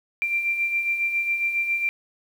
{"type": "beating tone pair", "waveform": "sine", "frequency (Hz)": [2358, 2365.3], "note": ["D7", "D7"], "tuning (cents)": [6, 12], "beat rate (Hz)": 7.3, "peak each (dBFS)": [-31, -22], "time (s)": [0.22, 1.89], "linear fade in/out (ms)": 0, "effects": ["8-bit"]}